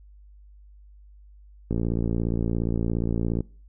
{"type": "click train", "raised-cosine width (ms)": 3, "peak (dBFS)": -13, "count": 98, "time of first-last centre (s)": [1.71, 3.406], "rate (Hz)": 57.2, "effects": ["noise-tail reverb RT60 0.4 s tail -23 dB re dry", "added 50 Hz sine -47 dBFS peak until 3.68 s"]}